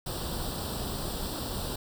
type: noise with comb filter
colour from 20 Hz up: pink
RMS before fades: -34 dBFS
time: 0.06-1.76 s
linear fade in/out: 5 ms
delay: 0.23 ms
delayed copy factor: +0.8
effects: none